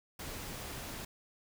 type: noise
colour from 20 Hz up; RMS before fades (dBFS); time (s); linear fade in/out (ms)
pink; -43; 0.19-1.05; 5
effects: none